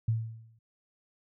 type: tone with exponential decay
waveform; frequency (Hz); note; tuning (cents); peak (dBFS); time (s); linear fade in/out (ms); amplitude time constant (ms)
sine; 112.7; A2; +42; -22; 0.08-0.59; 5; 110
effects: none